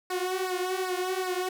sawtooth tone with flanger, 369.2 Hz, F#4, 4 cents flat, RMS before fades -30 dBFS, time 0.1-1.49 s, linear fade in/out 5 ms, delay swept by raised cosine 0.3 to 5 ms, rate 2.6 Hz, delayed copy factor -0.85, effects none

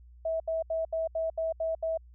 sine tone bursts, 649 Hz, E5, 27 cents flat, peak -27 dBFS, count 8, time 0.25-1.975 s, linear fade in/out 5 ms, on 150 ms, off 75 ms, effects added 60 Hz sine -50 dBFS peak until 2.14 s

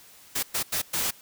white noise bursts at uneven times, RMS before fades -27 dBFS, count 4, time 0.35-0.43 / 0.54-0.63 / 0.72-0.82 / 0.93-1.11 s, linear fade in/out 10 ms, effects white hiss -52 dBFS RMS until 1.21 s

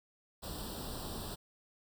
pink noise with comb filter, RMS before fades -42 dBFS, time 0.42-1.36 s, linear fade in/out 20 ms, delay 0.23 ms, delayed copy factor +0.9, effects none

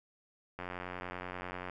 click train, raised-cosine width 0.5 ms, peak -25 dBFS, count 101, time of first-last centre 0.59-1.697 s, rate 90.3 Hz, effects none

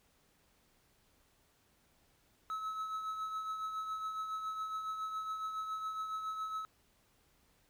triangle tone with tremolo, 1293 Hz, E6, 34 cents flat, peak -33 dBFS, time 2.5-6.65 s, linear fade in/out 0 ms, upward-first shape triangle, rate 7.2 Hz, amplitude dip 50%, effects pink hiss -71 dBFS RMS until 7.69 s

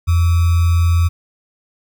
sine tone with sample-and-hold, 85 Hz, F2, 46 cents flat, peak -10 dBFS, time 0.07-1.09 s, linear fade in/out 20 ms, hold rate 1225 Hz, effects none

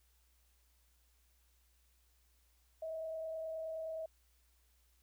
sine tone with frequency modulation, 642 Hz, E5, 46 cents flat, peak -39 dBFS, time 2.82-4.06 s, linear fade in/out 5 ms, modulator 29.5 Hz, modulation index 0.33, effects added 60 Hz sine -70 dBFS peak until 5.02 s + white hiss -75 dBFS RMS until 5.02 s

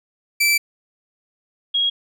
sawtooth / sine tone pair in turn, 2327 / 3291 Hz, D7 / G#7, -17 / -16 cents, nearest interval tritone, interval 601 cents, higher second, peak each -11 / -16 dBFS, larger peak first, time 0.4-0.58 / 1.74-1.9 s, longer first, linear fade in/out 10 ms, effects none

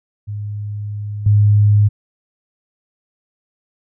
sine tone with level steps, 103.83 Hz, G#2, in tune, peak -22 / -8 dBFS, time 0.27-1.89 s, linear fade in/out 20 ms, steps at 1.26 s, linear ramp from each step 5 ms, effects none

